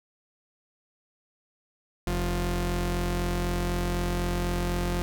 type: tone pair together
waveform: sawtooth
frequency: 43.98 / 175.9 Hz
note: F1 / F3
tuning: +13 / +13 cents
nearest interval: 2 octaves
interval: 2400 cents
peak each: -24 dBFS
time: 2.07-5.02 s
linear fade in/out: 0 ms
effects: none